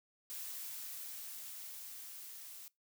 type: noise with level ramp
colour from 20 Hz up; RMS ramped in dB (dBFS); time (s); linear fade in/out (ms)
blue; -44 to -51; 0.3-2.68; 0
effects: noise-tail reverb RT60 0.2 s tail -23 dB re dry